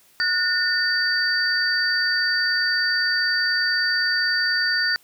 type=tone cluster; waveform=sine; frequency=1458 / 1809 / 4625 Hz; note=F#6 / A6 / D8; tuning=-26 / +48 / -27 cents; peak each=-23 dBFS; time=0.2-4.96 s; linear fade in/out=0 ms; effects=white hiss -56 dBFS RMS until 5.03 s